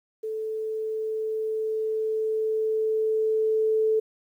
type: tone with level ramp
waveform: sine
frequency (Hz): 437.7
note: A4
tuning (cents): -9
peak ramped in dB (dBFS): -28 to -19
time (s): 0.23-4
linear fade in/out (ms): 10
effects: 10-bit